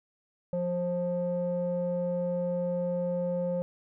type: tone with low-pass filter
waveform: square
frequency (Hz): 176.7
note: F3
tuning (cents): +21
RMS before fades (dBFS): -30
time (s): 0.53-3.62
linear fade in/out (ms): 0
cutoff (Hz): 590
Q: 9.6
effects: none